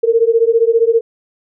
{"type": "beating tone pair", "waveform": "sine", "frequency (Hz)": [451.5, 466.5], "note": ["A4", "A#4"], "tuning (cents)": [45, 1], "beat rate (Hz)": 15, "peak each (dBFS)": -12, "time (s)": [0.03, 1.01], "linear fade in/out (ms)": 10, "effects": []}